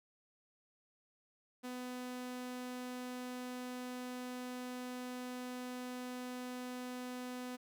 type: tone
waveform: sawtooth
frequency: 250 Hz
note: B3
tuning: 21 cents sharp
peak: -38 dBFS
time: 1.63-7.57 s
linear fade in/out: 20 ms
effects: none